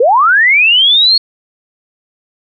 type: linear sweep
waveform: sine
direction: up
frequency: 436.5 to 4359 Hz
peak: -5 dBFS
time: 0-1.18 s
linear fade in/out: 5 ms
effects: none